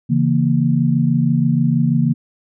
sine chord, A# diminished, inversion first, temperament equal, 138.59 / 164.81 / 233.1 Hz, C#3 / E3 / A#3, 0 / 0 / 0 cents, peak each -17 dBFS, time 0.09-2.14 s, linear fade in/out 20 ms, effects none

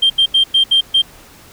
sine tone bursts at uneven times, 3171 Hz, G7, 19 cents sharp, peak -7 dBFS, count 6, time 0.02-0.1 / 0.18-0.26 / 0.34-0.44 / 0.54-0.64 / 0.71-0.81 / 0.94-1.02 s, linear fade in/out 10 ms, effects tanh soft clip ceiling -4 dBFS + pink hiss -42 dBFS RMS until 1.52 s

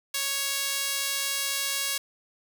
sawtooth tone with high-pass filter, 554 Hz, C#5, 1 cent flat, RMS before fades -29 dBFS, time 0.14-1.98 s, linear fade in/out 5 ms, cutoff 2900 Hz, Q 0.55, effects none

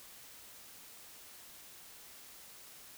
silence, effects white hiss -54 dBFS RMS until 2.97 s

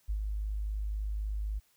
sine tone with ADSR envelope, 51.91 Hz, G#1, in tune, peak -28 dBFS, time 0.08-1.6 s, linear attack 20 ms, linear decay 81 ms, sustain -3 dB, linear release 22 ms, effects white hiss -69 dBFS RMS until 1.76 s

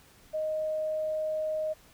sine tone, 622.3 Hz, D#5, in tune, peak -28 dBFS, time 0.33-1.74 s, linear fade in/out 20 ms, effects pink hiss -58 dBFS RMS until 1.93 s

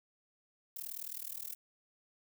violet noise with amplitude modulation, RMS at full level -39 dBFS, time 0.76-1.55 s, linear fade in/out 5 ms, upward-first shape sine, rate 39.3 Hz, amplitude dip 100%, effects none

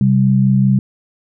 sine tone pair together, 130.81 / 195.99 Hz, C3 / G3, 0 / 0 cents, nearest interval perfect fifth, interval 700 cents, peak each -12 dBFS, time 0.01-0.79 s, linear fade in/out 2 ms, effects none

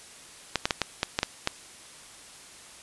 clicks, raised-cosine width 0.2 ms, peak -6 dBFS, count 8, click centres 0.557 / 0.655 / 0.708 / 0.817 / 1.031 / 1.189 / 1.231 / 1.474 s, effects white hiss -48 dBFS RMS until 2.82 s + resampled to 24000 Hz

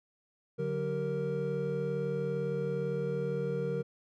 triangle tone cluster, 144.4 / 184.1 / 388.1 / 465.9 Hz, D3 / F#3 / G4 / A#4, -29 / -8 / -17 / -1 cents, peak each -34 / -36 / -39 / -31 dBFS, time 0.58-3.83 s, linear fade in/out 20 ms, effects none

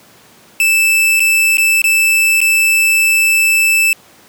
45% pulse tone with dropouts, 2637 Hz, E7, in tune, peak -9 dBFS, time 0.6-3.93 s, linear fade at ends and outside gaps 1 ms, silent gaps 1.196-1.203 / 1.571-1.582 / 1.818-1.841 / 2.405-2.414 s, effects pink hiss -44 dBFS RMS until 4.28 s + high-pass 150 Hz 12 dB/octave

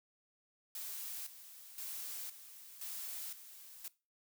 blue noise with tremolo, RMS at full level -44 dBFS, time 0.75-3.88 s, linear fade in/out 2 ms, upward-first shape square, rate 0.97 Hz, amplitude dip 70%, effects noise-tail reverb RT60 0.3 s tail -20 dB re dry

